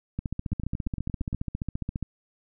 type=two click trains; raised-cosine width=5 ms; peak=-17 / -19 dBFS; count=28 / 8; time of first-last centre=0.19-2.027 / 0.52-1.329 s; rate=14.7 / 8.65 Hz; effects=none